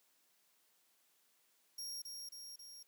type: tone with echo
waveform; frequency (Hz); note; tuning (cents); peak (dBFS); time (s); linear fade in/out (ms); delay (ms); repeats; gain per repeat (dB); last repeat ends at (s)
sawtooth; 5588; F8; 0; -40; 1.78-2.02; 5; 270; 3; -3; 2.83
effects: white hiss -74 dBFS RMS until 2.87 s + high-pass 200 Hz 12 dB/octave